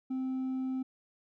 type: tone with hard clipping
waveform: sine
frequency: 260.6 Hz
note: C4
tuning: 7 cents flat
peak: -32 dBFS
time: 0.1-0.83 s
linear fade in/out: 10 ms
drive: 2 dB
effects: none